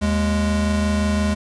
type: tone pair together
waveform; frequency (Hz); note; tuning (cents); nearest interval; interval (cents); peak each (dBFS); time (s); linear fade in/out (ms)
square; 77.8 / 207.7; D#2 / G#3; 0 / 0; octave + perfect fourth; 1700; -22 / -20; 0.01-1.35; 20
effects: resampled to 22050 Hz + 9-bit